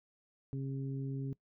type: harmonic tone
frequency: 135.7 Hz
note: C#3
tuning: 36 cents flat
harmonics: 1 / 2 / 3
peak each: -36 / -42 / -49 dBFS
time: 0.53-1.33 s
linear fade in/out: 0 ms
effects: noise-tail reverb RT60 0.1 s tail -21 dB re dry